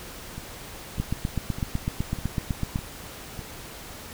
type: two click trains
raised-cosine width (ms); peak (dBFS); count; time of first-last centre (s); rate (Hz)
5; -13 / -22; 15 / 6; 1-2.759 / 0.38-3.392; 7.96 / 1.66
effects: pink hiss -41 dBFS RMS until 4.13 s